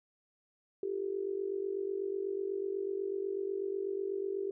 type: tone with amplitude modulation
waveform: sine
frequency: 392 Hz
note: G4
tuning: in tune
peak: -29 dBFS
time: 0.83-4.51 s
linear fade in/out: 2 ms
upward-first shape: sine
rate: 48.1 Hz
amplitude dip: 80%
effects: none